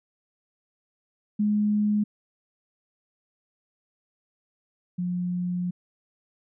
sine tone pair in turn, 209.2 / 178.37 Hz, G#3 / F3, +13 / +37 cents, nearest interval minor third, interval 276 cents, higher first, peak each -20 / -25 dBFS, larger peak first, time 1.39-2.04 / 4.98-5.71 s, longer second, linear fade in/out 10 ms, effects none

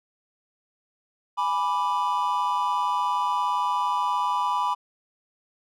triangle chord, G# diminished, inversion none, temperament equal, 830.6 / 987.8 / 1174.7 Hz, G#5 / B5 / D6, 0 / 0 / 0 cents, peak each -28 / -22 / -27 dBFS, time 1.37-4.75 s, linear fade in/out 20 ms, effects none

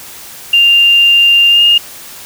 sine tone with pitch glide, 2794 to 2833 Hz, F7 to F7, 0 to +24 cents, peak -4 dBFS, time 0.53-1.78 s, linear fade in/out 5 ms, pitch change +24 cents, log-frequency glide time 1.49-1.62 s, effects white hiss -31 dBFS RMS until 2.25 s

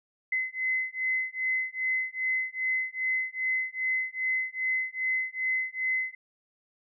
sine beating tone pair, 2041 / 2043.5 Hz, C7 / C7, -44 / -41 cents, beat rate 2.5 Hz, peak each -30 dBFS, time 0.32-6.15 s, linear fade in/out 5 ms, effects none

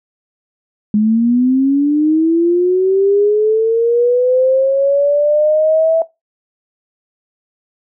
sine linear sweep, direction up, 207.7 to 658 Hz, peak -9 dBFS, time 0.94-6.02 s, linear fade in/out 2 ms, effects noise-tail reverb RT60 0.2 s tail -19 dB re dry

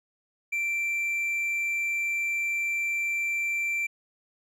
triangle tone, 2349 Hz, D7, in tune, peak -24 dBFS, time 0.52-3.87 s, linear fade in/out 10 ms, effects none

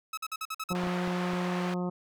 sawtooth tone bursts, 1291 Hz, E6, 37 cents flat, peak -29 dBFS, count 7, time 0.13-0.732 s, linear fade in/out 5 ms, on 44 ms, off 49 ms
harmonic tone, 179.1 Hz, F3, 44 cents sharp, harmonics 1 / 2 / 3 / 4 / 5 / 6 / 7, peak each -30 / -36 / -40 / -42 / -44 / -46 / -47 dBFS, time 0.7-1.9 s, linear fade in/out 10 ms
clicks, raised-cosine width 2 ms, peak -27 dBFS, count 5, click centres 0.719 / 0.837 / 0.871 / 1.077 / 1.334 s
white band-pass noise, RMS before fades -39 dBFS, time 0.75-1.74 s, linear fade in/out 0 ms, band 610 to 1800 Hz, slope 12 dB/octave
effects none

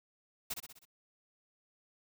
white noise with echo, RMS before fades -37 dBFS, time 0.5-0.54 s, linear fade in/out 10 ms, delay 63 ms, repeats 5, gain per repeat -5 dB, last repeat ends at 0.855 s, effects none

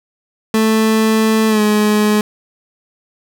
30% pulse tone with pitch glide, 220 to 211 Hz, A3 to G#3, 0 to +28 cents, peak -8 dBFS, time 0.54-2.21 s, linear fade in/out 2 ms, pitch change -72 cents, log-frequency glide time 1.48-1.61 s, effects none

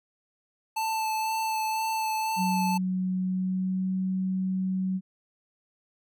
square tone with vibrato, 880 Hz, A5, in tune, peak -27 dBFS, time 0.76-2.78 s, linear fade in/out 10 ms, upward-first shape sine, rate 2 Hz, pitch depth 14 cents each way
sine tone with pitch glide, 185.2 to 187.68 Hz, F#3 to F#3, +2 to +25 cents, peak -25 dBFS, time 2.36-5.01 s, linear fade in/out 50 ms, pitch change +23 cents, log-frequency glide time 3.21-3.93 s
effects none

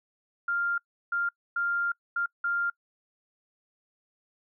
sine tone bursts at uneven times, 1396.9 Hz, F6, in tune, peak -25 dBFS, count 5, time 0.48-0.78 / 1.12-1.29 / 1.56-1.92 / 2.16-2.26 / 2.44-2.7 s, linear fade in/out 5 ms, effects noise-tail reverb RT60 0.1 s tail -26 dB re dry

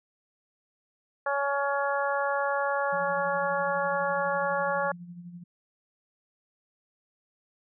harmonic tone, 280.6 Hz, C#4, 21 cents sharp, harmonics 2 / 3 / 4 / 5 / 6, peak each -29 / -31 / -32 / -33 / -34 dBFS, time 1.26-4.92 s, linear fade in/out 5 ms
sine tone with tremolo, 174.61 Hz, F3, in tune, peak -38 dBFS, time 2.92-5.44 s, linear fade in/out 10 ms, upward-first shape sine, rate 12 Hz, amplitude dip 55%
effects none

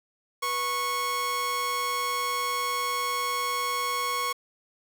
sawtooth tone pair together, 490 / 1100 Hz, B4 / C#6, -14 / -14 cents, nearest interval octave + major second, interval 1400 cents, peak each -32 / -23 dBFS, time 0.42-4.33 s, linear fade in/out 10 ms, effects 8-bit

